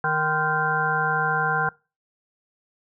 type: harmonic tone with a mistuned harmonic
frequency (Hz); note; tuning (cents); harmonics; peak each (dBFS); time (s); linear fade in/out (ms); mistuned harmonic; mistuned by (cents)
155.56; D#3; 0; 1 / 3 / 5 / 7 / 9 / 10; -30 / -31 / -26 / -28 / -26 / -27; 0.04-1.69; 2; 7; -88
effects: noise-tail reverb RT60 0.3 s tail -23 dB re dry